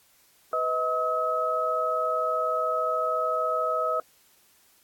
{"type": "tone cluster", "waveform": "sine", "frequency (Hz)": [499.3, 633, 1280], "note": ["B4", "D#5", "D#6"], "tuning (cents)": [19, 30, 49], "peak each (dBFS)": [-31, -28, -26], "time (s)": [0.53, 4], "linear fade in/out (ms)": 2, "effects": ["white hiss -61 dBFS RMS until 4.83 s", "AAC 64 kbps"]}